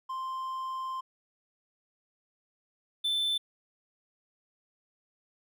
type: tone pair in turn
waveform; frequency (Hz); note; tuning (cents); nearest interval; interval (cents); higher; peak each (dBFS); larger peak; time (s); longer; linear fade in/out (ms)
triangle; 1046.5 / 3530; C6 / A7; 0 / +5; octave + major sixth; 2105; second; -31 / -25; second; 0.09-1.01 / 3.04-3.38; first; 10
effects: none